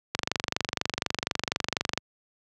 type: click train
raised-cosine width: 0.2 ms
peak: -7 dBFS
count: 45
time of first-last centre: 0.15-1.976 s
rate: 24.1 Hz
effects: high-pass 80 Hz 12 dB/octave